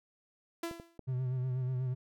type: tone with exponential decay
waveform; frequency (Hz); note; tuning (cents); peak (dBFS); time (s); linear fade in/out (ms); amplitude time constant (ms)
sawtooth; 336.4; E4; +35; -29; 0.63-0.98; 5; 75
type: clicks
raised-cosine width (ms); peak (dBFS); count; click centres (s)
2; -31; 3; 0.712 / 0.799 / 0.993
type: tone with vibrato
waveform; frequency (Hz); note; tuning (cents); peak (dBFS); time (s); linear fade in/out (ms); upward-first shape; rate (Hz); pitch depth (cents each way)
triangle; 127.9; C3; -39; -29; 1.07-1.95; 20; sine; 8.2; 41
effects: none